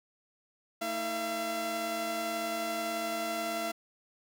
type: tone cluster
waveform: sawtooth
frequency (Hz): 222.8 / 320.9 / 680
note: A3 / E4 / F5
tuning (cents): +22 / -46 / -46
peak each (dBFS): -38 / -36 / -29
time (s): 0.81-3.72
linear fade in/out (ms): 10
effects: none